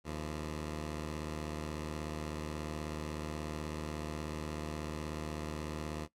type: tone pair together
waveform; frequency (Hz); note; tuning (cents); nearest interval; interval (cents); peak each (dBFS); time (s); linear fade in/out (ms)
10% pulse; 76.4 / 171.51; D#2 / F3; -31 / -31; octave + major second; 1400; -30 / -39; 0.04-6.08; 50
effects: noise-tail reverb RT60 0.1 s tail -18 dB re dry + low-pass 11000 Hz 12 dB/octave